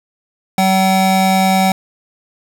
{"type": "tone pair together", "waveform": "square", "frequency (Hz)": [190, 760], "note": ["F#3", "F#5"], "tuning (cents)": [46, 46], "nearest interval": "2 octaves", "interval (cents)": 2400, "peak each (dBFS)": -14, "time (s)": [0.58, 1.72], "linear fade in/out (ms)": 2, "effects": []}